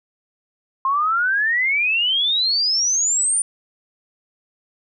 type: exponential sweep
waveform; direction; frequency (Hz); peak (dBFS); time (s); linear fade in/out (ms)
sine; up; 1053 to 9397; -16; 0.85-3.42; 2
effects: none